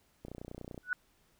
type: click train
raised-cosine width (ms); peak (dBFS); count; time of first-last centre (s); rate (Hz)
2; -30; 17; 0.25-0.778; 30.3
type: tone with exponential growth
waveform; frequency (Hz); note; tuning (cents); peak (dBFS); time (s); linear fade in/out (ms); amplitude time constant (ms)
sine; 1477; F#6; -3; -25; 0.83-0.93; 1; 21
effects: pink hiss -70 dBFS RMS until 1.39 s